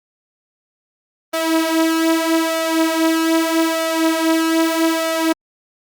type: tone with flanger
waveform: sawtooth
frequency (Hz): 325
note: E4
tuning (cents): -24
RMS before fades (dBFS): -17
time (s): 1.33-5.33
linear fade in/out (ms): 10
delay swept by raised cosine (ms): 1.4 to 6.9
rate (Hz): 0.8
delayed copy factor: +0.65
effects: Opus 32 kbps